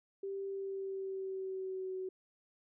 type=tone with pitch glide; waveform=sine; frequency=392 to 374.5 Hz; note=G4 to F#4; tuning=0 to +21 cents; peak=-37 dBFS; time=0.23-2.09 s; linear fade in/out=5 ms; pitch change=-79 cents; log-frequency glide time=0.47-1.96 s; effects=none